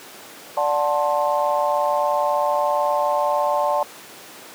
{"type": "chord", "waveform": "sine", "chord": "D dominant seventh", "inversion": "none", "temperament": "just", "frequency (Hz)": [587.3, 734.2, 881, 1057.2], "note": ["D5", "F#5", "A5", "C6"], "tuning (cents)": [0, -14, 2, 18], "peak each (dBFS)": [-21, -25, -22, -25], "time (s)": [0.57, 3.83], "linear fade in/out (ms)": 2, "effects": ["pink hiss -40 dBFS RMS until 4.54 s", "high-pass 300 Hz 12 dB/octave"]}